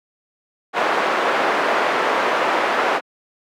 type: band-pass noise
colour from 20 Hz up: pink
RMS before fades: -19 dBFS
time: 0.73-3.01 s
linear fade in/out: 50 ms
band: 520 to 1700 Hz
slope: 12 dB/octave
effects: high-pass 200 Hz 12 dB/octave